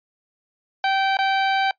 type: tone with dropouts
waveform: sawtooth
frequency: 776 Hz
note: G5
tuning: 18 cents flat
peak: -14 dBFS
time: 0.84-1.71 s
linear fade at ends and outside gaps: 2 ms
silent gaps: 1.17-1.188 s
effects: noise-tail reverb RT60 0.1 s tail -22 dB re dry + resampled to 11025 Hz